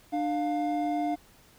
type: tone pair together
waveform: triangle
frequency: 298.7 / 704.5 Hz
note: D4 / F5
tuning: +29 / +15 cents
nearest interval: octave + minor third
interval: 1486 cents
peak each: -27 dBFS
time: 0.12-1.16 s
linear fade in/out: 20 ms
effects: pink hiss -58 dBFS RMS until 1.58 s